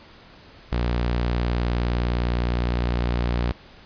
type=tone; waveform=sawtooth; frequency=59.7 Hz; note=A#1; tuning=42 cents sharp; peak=-17 dBFS; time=0.72-3.52 s; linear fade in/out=0 ms; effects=pink hiss -48 dBFS RMS until 3.85 s + resampled to 11025 Hz